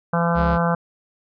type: harmonic tone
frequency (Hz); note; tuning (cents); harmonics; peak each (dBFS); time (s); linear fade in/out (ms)
169.9; F3; -47; 1 / 3 / 4 / 5 / 6 / 7 / 8 / 9; -20 / -25 / -26 / -27 / -28 / -28 / -29 / -30; 0.13-0.75; 5
type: tone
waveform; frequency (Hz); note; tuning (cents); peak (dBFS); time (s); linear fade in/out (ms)
45% pulse; 69; C#2; -7; -22; 0.34-0.59; 50
effects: resampled to 11025 Hz